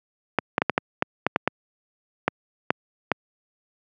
clicks, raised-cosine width 0.5 ms, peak -3 dBFS, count 12, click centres 0.387 / 0.581 / 0.619 / 0.697 / 0.779 / 1.024 / 1.266 / 1.361 / 1.476 / 2.28 / 2.705 / 3.117 s, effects high-pass 150 Hz 12 dB/octave

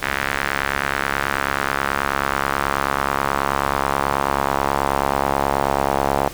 sawtooth tone with band-pass filter sweep, 69.3 Hz, C#2, in tune, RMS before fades -21 dBFS, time 0.02-6.29 s, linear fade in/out 10 ms, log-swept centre 1800 to 780 Hz, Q 2, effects pink hiss -36 dBFS RMS until 6.33 s

